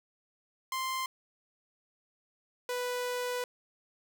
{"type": "tone pair in turn", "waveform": "sawtooth", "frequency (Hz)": [1046.5, 493.9], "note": ["C6", "B4"], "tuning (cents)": [0, 0], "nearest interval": "octave + minor second", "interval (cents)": 1300, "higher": "first", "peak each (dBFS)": -28, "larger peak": "neither", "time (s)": [[0.72, 1.06], [2.69, 3.44]], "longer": "second", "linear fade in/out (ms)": 2, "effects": []}